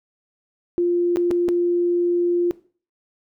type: tone with dropouts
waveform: sine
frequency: 349.2 Hz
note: F4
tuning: in tune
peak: -16 dBFS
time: 0.78-2.51 s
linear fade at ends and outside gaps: 0 ms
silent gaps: 1.16-1.17 / 1.307-1.312 / 1.483-1.488 s
effects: noise-tail reverb RT60 0.4 s tail -18 dB re dry